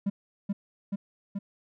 triangle tone with echo, 199.1 Hz, G3, 27 cents sharp, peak -21 dBFS, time 0.06-0.1 s, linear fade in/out 10 ms, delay 430 ms, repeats 3, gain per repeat -2 dB, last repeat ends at 1.39 s, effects tanh soft clip ceiling -18 dBFS

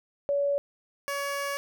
sine / 15% pulse tone pair in turn, 567 / 563.4 Hz, C#5 / C#5, +39 / +28 cents, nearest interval unison, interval 11 cents, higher first, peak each -23 dBFS, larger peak neither, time 0.29-0.58 / 1.08-1.57 s, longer second, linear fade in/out 0 ms, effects none

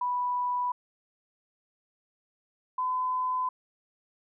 sine tone pair in turn, 986 / 1013.7 Hz, B5 / B5, -3 / +45 cents, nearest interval unison, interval 48 cents, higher second, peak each -26 dBFS, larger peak neither, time 0.01-0.72 / 2.78-3.49 s, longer neither, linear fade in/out 5 ms, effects none

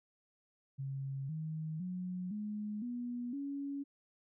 sine tone with pitch steps, 136.2 / 157.36 / 181.81 / 210 / 242.7 / 280.4 Hz, C#3 / D#3 / F#3 / G#3 / B3 / C#4, -30 / +20 / -30 / +19 / -30 / +20 cents, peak -37 dBFS, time 0.78-3.84 s, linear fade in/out 20 ms, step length 510 ms, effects none

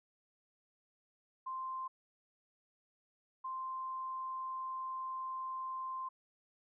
sine tone bursts at uneven times, 1045 Hz, C6, 2 cents flat, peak -38 dBFS, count 2, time 1.46-1.88 / 3.44-6.09 s, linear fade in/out 10 ms, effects none

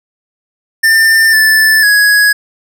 square tone with pitch steps, 1795 / 1754 / 1669 Hz, A6 / A6 / G#6, +34 / -6 / +8 cents, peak -6 dBFS, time 0.83-2.33 s, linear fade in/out 10 ms, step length 500 ms, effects none

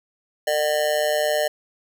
square tone with amplitude modulation, 603 Hz, D5, 46 cents sharp, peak -16 dBFS, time 0.47-1.48 s, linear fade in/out 5 ms, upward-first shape sine, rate 148 Hz, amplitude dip 85%, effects 9-bit

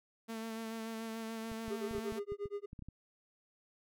sawtooth tone with vibrato, 224.4 Hz, A3, 34 cents sharp, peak -36 dBFS, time 0.28-2.2 s, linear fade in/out 20 ms, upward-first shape sine, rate 6.9 Hz, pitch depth 22 cents each way
clicks, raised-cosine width 5 ms, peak -35 dBFS, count 12, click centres 1.517 / 1.681 / 1.911 / 1.95 / 1.982 / 2.123 / 2.321 / 2.457 / 2.731 / 2.792 / 2.823 / 2.886 s
triangle tone with tremolo, 407.2 Hz, G#4, 34 cents flat, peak -33 dBFS, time 1.7-2.66 s, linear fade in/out 10 ms, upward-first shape sine, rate 8.5 Hz, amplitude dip 100%
effects none

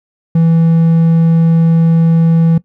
triangle tone, 164.81 Hz, E3, in tune, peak -4 dBFS, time 0.35-2.58 s, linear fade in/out 5 ms, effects noise-tail reverb RT60 0.1 s tail -18 dB re dry

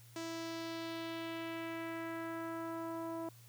sawtooth tone with low-pass filter sweep, 329.6 Hz, E4, in tune, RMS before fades -42 dBFS, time 0.16-3.29 s, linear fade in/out 2 ms, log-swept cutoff 6600 to 880 Hz, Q 1.8, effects added 117 Hz sine -57 dBFS peak until 3.48 s + white hiss -63 dBFS RMS until 3.48 s

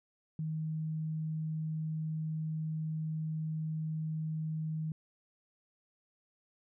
sine tone, 157.3 Hz, D#3, 19 cents sharp, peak -33 dBFS, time 0.39-4.92 s, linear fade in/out 2 ms, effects none

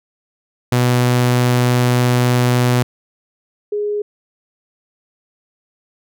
sawtooth / sine tone pair in turn, 123.47 / 415.3 Hz, B2 / G#4, 0 / 0 cents, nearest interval octave + major sixth, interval 2100 cents, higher second, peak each -8 / -17 dBFS, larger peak first, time 0.72-2.83 / 3.72-4.02 s, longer first, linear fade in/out 5 ms, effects none

